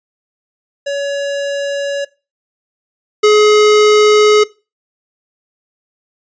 square tone pair in turn, 564 / 422.5 Hz, C#5 / G#4, +30 / +30 cents, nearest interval perfect fourth, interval 500 cents, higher first, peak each -17 / -6 dBFS, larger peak second, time 0.86-2.05 / 3.23-4.44 s, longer second, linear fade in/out 10 ms, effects noise-tail reverb RT60 0.3 s tail -21 dB re dry + resampled to 16000 Hz

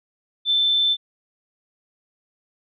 sine tone, 3537 Hz, A7, 8 cents sharp, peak -16 dBFS, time 0.45-0.97 s, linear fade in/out 50 ms, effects none

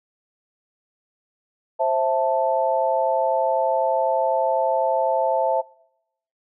sine chord, A minor, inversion first, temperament just, 528 / 660 / 880 Hz, C5 / E5 / A5, +16 / +2 / 0 cents, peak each -23 / -21 / -22 dBFS, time 1.79-5.62 s, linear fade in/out 20 ms, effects noise-tail reverb RT60 0.8 s tail -24 dB re dry

